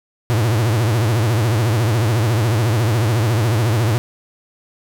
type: tone with vibrato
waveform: 45% pulse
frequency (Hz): 112.5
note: A2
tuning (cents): +39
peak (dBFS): -14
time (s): 0.3-3.98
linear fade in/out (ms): 0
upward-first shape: triangle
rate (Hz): 14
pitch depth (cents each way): 210
effects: none